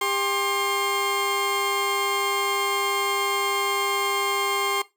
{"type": "tone pair together", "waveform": "20% pulse", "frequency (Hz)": [399.3, 1062], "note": ["G4", "C6"], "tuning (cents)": [32, 25], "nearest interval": "octave + perfect fourth", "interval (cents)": 1693, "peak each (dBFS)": [-22, -19], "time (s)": [0.01, 4.82], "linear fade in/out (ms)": 5, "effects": ["noise-tail reverb RT60 0.2 s tail -17 dB re dry"]}